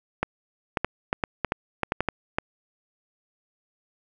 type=clicks; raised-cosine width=0.5 ms; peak=-8 dBFS; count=12; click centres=0.23 / 0.772 / 0.846 / 1.129 / 1.238 / 1.447 / 1.521 / 1.833 / 1.921 / 2.006 / 2.087 / 2.385 s; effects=none